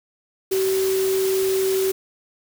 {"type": "tone in noise", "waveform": "sine", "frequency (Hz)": 381.8, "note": "G4", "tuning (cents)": -46, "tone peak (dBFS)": -18, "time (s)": [0.51, 1.92], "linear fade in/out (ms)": 10, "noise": "white", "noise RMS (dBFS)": -30, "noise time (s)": [0.51, 1.92], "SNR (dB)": 9, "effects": []}